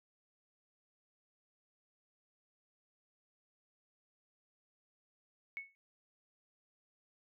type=tone with exponential decay; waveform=sine; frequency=2207 Hz; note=C#7; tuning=8 cents flat; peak=-36 dBFS; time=5.57-5.75 s; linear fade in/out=0 ms; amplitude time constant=38 ms; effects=none